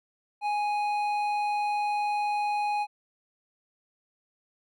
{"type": "tone with hard clipping", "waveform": "sine", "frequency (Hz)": 830.6, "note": "G#5", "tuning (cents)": 0, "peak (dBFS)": -27, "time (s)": [0.41, 2.87], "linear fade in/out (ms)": 50, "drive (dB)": 8, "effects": []}